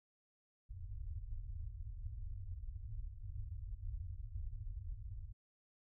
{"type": "low-pass noise", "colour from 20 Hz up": "pink", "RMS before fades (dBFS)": -45, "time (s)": [0.69, 5.33], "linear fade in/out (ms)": 20, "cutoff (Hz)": 110, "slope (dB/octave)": 96, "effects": []}